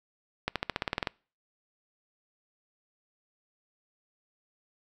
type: accelerating click train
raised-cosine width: 0.3 ms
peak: -12 dBFS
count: 11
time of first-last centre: 0.48-1.072 s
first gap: 77 ms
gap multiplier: 0.94
effects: noise-tail reverb RT60 0.4 s tail -26 dB re dry